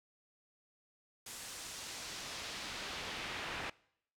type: noise with band-pass filter sweep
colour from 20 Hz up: brown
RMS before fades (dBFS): -44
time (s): 1.26-3.7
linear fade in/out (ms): 5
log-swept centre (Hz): 9000 to 2300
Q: 0.98
effects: noise-tail reverb RT60 0.7 s tail -23 dB re dry